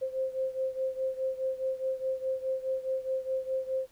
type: beating tone pair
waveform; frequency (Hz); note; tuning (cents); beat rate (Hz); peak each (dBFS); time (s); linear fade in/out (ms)
sine; 523.3 / 528.1; C5 / C5; 0 / +16; 4.8; -31 / -34; 0.01-3.87; 20
effects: pink hiss -63 dBFS RMS until 3.91 s